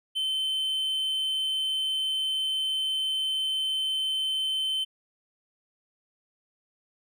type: tone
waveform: triangle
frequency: 3077 Hz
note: G7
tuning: 33 cents flat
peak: -24 dBFS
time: 0.15-4.85 s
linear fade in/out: 20 ms
effects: none